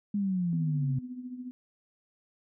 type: exponential sweep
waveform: sine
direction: down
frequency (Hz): 207.7 to 130.81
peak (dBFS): -26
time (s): 0.14-0.99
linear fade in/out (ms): 5
type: tone with tremolo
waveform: sine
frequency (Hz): 250.3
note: B3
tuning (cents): +23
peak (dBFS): -34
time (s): 0.53-1.51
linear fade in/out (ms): 0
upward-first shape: triangle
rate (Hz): 14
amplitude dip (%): 70
effects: none